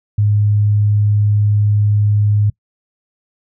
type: tone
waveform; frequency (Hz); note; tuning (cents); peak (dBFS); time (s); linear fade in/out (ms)
sine; 104.1; G#2; +5; -10; 0.18-2.5; 5
effects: noise-tail reverb RT60 0.1 s tail -24 dB re dry